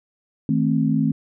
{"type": "chord", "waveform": "sine", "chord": "A diminished", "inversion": "second", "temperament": "just", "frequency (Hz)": [158.4, 220, 264], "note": ["Eb3", "A3", "C4"], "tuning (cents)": [31, 0, 16], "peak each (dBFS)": -21, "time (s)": [0.49, 1.12], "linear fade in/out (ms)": 2, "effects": []}